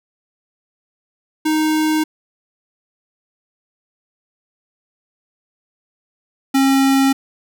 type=tone pair in turn; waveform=square; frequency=310.9 / 270.5 Hz; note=D#4 / C#4; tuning=-1 / -42 cents; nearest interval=major second; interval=241 cents; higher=first; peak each=-15 / -12 dBFS; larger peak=second; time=1.45-2.04 / 6.54-7.13 s; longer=neither; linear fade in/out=10 ms; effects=none